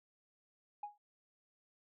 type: tone with exponential decay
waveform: sine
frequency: 828 Hz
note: G#5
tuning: 5 cents flat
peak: -36 dBFS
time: 0.83-0.98 s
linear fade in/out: 5 ms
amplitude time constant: 31 ms
effects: tanh soft clip ceiling -35 dBFS